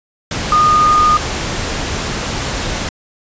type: tone in noise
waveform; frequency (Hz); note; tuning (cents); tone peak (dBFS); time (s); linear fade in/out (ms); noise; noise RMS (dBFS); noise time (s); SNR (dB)
sine; 1225; D#6; -27; -8; 0.52-1.17; 2; pink; -20; 0.31-2.89; +9
effects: resampled to 16000 Hz